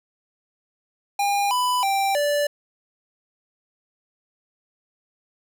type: tone with pitch steps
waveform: square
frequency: 807 / 995 / 785 / 583 Hz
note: G#5 / B5 / G5 / D5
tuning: -50 / +13 / +2 / -13 cents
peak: -20 dBFS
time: 1.19-2.47 s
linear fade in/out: 5 ms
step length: 320 ms
effects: none